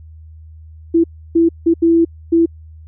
sine tone bursts at uneven times, 333.1 Hz, E4, 18 cents sharp, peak -8 dBFS, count 5, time 0.94-1.04 / 1.35-1.49 / 1.66-1.74 / 1.82-2.05 / 2.32-2.46 s, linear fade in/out 10 ms, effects added 79 Hz sine -35 dBFS peak until 2.87 s

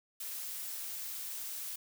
blue noise, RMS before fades -41 dBFS, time 0.2-1.76 s, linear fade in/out 5 ms, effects none

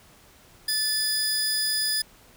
sawtooth tone pair together, 1742 / 4963 Hz, A6 / D#8, -18 / -5 cents, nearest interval octave + tritone, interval 1813 cents, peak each -28 / -21 dBFS, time 0.68-2.02 s, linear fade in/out 5 ms, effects pink hiss -54 dBFS RMS until 2.36 s

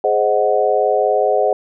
sine chord, Ab dominant seventh, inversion none, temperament equal with one note detuned, 418.4 / 523.3 / 622.3 / 740 Hz, Ab4 / C5 / Eb5 / Gb5, +13 / 0 / 0 / 0 cents, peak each -18 dBFS, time 0.04-1.53 s, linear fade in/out 2 ms, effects none

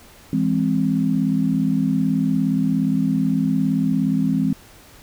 sine chord, E augmented, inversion none, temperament equal with one note detuned, 164.81 / 204.1 / 261.6 Hz, E3 / G#3 / B#3, 0 / -30 / 0 cents, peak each -22 / -21 / -20 dBFS, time 0.33-4.53 s, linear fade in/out 2 ms, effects pink hiss -47 dBFS RMS until 5.02 s

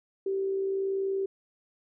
sine tone with amplitude modulation, 388.2 Hz, G4, 17 cents flat, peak -25 dBFS, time 0.26-1.26 s, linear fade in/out 5 ms, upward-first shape sine, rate 61 Hz, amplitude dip 30%, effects none

